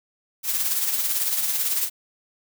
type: noise with tremolo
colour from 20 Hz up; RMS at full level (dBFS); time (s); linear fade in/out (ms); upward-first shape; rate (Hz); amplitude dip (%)
blue; -22; 0.43-1.9; 50; sine; 18; 45
effects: none